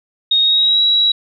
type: tone with pitch glide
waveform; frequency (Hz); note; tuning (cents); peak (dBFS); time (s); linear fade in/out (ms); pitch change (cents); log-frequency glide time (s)
sine; 3729 to 3883; A#7 to B7; 0 to -30; -10; 0.31-1.12; 5; +70; 0.41-0.81
effects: none